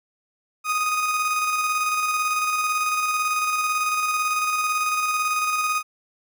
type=tone with tremolo; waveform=30% pulse; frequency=1244.5 Hz; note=D#6; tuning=in tune; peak=-17 dBFS; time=0.64-5.83 s; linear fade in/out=50 ms; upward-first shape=square; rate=18 Hz; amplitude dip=30%; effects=none